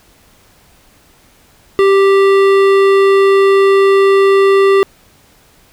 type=tone with hard clipping; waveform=triangle; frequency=392 Hz; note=G4; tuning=in tune; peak=-8 dBFS; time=1.79-4.83 s; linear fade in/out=0 ms; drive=18 dB; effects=pink hiss -48 dBFS RMS until 5.72 s